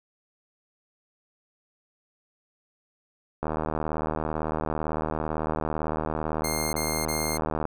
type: click train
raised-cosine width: 1 ms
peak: -14 dBFS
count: 330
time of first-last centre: 3.43-7.653 s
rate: 77.9 Hz
type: tone bursts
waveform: 10% pulse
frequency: 2117 Hz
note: C7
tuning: 20 cents sharp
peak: -20 dBFS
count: 3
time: 6.44-7.374 s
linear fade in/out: 5 ms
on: 290 ms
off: 32 ms
effects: none